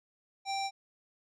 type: tone with low-pass filter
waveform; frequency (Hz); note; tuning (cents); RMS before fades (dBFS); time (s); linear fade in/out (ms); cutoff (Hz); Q
square; 784; G5; 0; -34; 0.45-0.71; 50; 5900; 2.7
effects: none